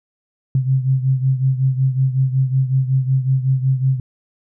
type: beating tone pair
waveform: sine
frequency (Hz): 130.81 / 136.21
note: C3 / C#3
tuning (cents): 0 / -30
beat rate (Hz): 5.4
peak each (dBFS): -15 / -20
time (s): 0.55-4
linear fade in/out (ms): 2
effects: none